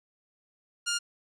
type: tone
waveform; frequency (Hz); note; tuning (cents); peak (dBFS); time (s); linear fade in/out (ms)
10% pulse; 1409; F6; +15; -19; 0.86-0.99; 20
effects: resampled to 22050 Hz